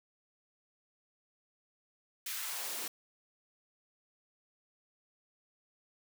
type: noise with high-pass filter sweep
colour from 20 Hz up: white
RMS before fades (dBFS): -39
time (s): 2.26-2.88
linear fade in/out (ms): 5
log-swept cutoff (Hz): 2100 to 230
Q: 1.2
effects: none